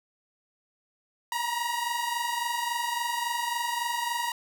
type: tone pair together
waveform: sawtooth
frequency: 939 / 962.6 Hz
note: A#5 / B5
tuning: +12 / -45 cents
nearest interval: unison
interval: 43 cents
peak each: -27 dBFS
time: 1.32-4.32 s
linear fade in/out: 2 ms
effects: none